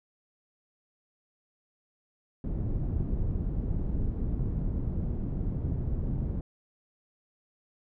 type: low-pass noise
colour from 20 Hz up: pink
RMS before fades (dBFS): -30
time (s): 2.44-6.41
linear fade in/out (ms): 2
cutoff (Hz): 210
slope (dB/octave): 12
effects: none